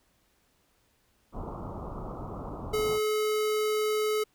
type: low-pass noise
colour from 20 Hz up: pink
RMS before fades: -38 dBFS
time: 1.32-3 s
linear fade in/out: 50 ms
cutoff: 1300 Hz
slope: 96 dB/octave
type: tone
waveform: square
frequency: 427.9 Hz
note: A4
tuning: 48 cents flat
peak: -26 dBFS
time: 2.73-4.24 s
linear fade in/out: 10 ms
effects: pink hiss -69 dBFS RMS until 4.34 s